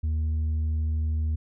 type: tone with tanh clipping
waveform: sine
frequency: 78.2 Hz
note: D#2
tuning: 9 cents sharp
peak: -24 dBFS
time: 0.03-1.36 s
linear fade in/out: 10 ms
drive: 3 dB
effects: none